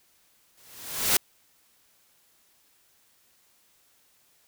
white noise with exponential growth, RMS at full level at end -19 dBFS, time 0.57-1.17 s, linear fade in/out 5 ms, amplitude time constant 130 ms, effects white hiss -64 dBFS RMS until 4.47 s

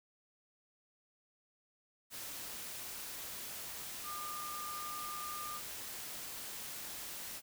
sine tone in noise, 1206 Hz, D6, 46 cents sharp, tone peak -42 dBFS, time 4.03-5.61 s, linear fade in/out 50 ms, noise white, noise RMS -45 dBFS, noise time 2.1-7.42 s, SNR 0 dB, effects none

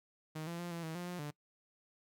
sawtooth tone with pitch steps, 156.4 / 170.1 / 174.3 / 168.8 / 160.5 / 176.4 / 177.9 / 147.5 Hz, D#3 / F3 / F3 / E3 / E3 / F3 / F3 / D3, +9 / -45 / -3 / +41 / -46 / +18 / +32 / +8 cents, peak -36 dBFS, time 0.35-1.31 s, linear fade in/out 10 ms, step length 120 ms, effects noise-tail reverb RT60 0.1 s tail -22 dB re dry

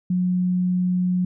sine tone, 181.1 Hz, F#3, 37 cents flat, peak -18 dBFS, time 0.1-1.25 s, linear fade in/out 5 ms, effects none

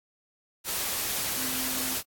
sine tone in noise, 258.2 Hz, C4, 23 cents flat, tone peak -39 dBFS, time 1.35-1.98 s, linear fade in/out 50 ms, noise white, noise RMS -30 dBFS, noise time 0.64-2.03 s, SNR -12 dB, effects AAC 64 kbps

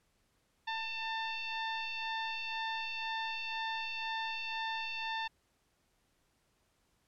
sine tone with frequency modulation, 893 Hz, A5, 25 cents sharp, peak -35 dBFS, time 0.67-5.28 s, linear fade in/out 10 ms, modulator 894 Hz, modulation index 3.3, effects pink hiss -75 dBFS RMS until 7.07 s + low-pass 12000 Hz 12 dB/octave

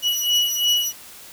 35% pulse beating tone pair, 2929 / 2931.9 Hz, F#7 / F#7, -18 / -16 cents, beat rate 2.9 Hz, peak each -19 dBFS, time 0.02-0.93 s, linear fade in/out 50 ms, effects white hiss -42 dBFS RMS until 1.32 s

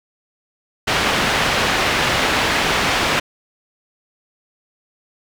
white low-pass noise, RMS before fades -18 dBFS, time 0.87-3.2 s, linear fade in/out 10 ms, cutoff 2700 Hz, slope 12 dB/octave, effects none

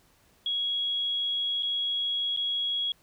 sine tone with dropouts, 3322 Hz, G#7, in tune, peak -26 dBFS, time 0.46-2.92 s, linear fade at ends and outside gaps 2 ms, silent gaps 1.625-1.63 / 2.364-2.372 s, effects pink hiss -63 dBFS RMS until 3.02 s

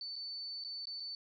sine tone with dropouts, 4510 Hz, C#8, 29 cents sharp, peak -40 dBFS, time 0.01-1.15 s, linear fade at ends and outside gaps 1 ms, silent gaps 0.157-0.162 / 0.639-0.647 / 0.855-0.87 / 0.999-1.003 s, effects none

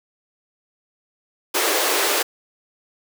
pink high-pass noise, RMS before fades -20 dBFS, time 1.54-2.23 s, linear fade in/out 10 ms, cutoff 330 Hz, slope 48 dB/octave, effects none

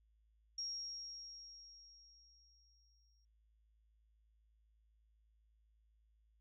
sine tone with exponential decay, 5588 Hz, F8, in tune, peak -39 dBFS, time 0.58-3.25 s, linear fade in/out 5 ms, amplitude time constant 580 ms, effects added 54 Hz sine -70 dBFS peak until 6.4 s

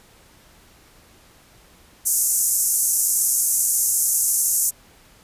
white band-pass noise, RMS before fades -20 dBFS, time 2.05-4.71 s, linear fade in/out 20 ms, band 6200 to 13000 Hz, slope 48 dB/octave, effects pink hiss -52 dBFS RMS until 5.23 s + resampled to 32000 Hz

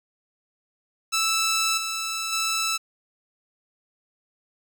10% pulse tone with level steps, 1318.5 Hz, E6, in tune, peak -13 / -19 / -15 dBFS, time 1.12-2.78 s, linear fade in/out 20 ms, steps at 1.77 / 2.32 s, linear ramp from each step 10 ms, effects none

